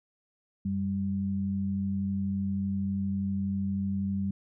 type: tone pair together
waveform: sine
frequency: 92.5 / 196 Hz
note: F#2 / G3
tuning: 0 / 0 cents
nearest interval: octave + minor second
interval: 1300 cents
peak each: -34 / -28 dBFS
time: 0.65-4.31 s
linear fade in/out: 5 ms
effects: none